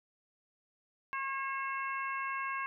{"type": "harmonic tone with a mistuned harmonic", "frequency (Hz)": 542, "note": "C#5", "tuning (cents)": -39, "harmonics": [2, 3, 4, 5], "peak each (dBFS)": [-36, -40, -42, -44], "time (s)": [1.13, 2.66], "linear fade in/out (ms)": 0, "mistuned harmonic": 5, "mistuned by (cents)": -18, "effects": []}